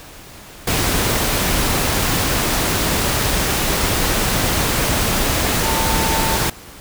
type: tone in noise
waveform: sine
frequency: 895 Hz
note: A5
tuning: 29 cents sharp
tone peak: -22 dBFS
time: 5.64-6.37 s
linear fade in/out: 5 ms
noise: pink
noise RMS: -18 dBFS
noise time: 0.67-6.5 s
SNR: -7 dB
effects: pink hiss -39 dBFS RMS until 6.8 s